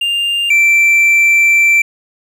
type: tone pair in turn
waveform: triangle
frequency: 2800 / 2342 Hz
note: F7 / D7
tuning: +4 / -5 cents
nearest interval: minor third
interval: 309 cents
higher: first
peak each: -11 / -5 dBFS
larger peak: second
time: 0.01-0.5 / 0.5-1.82 s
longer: second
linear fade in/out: 5 ms
effects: none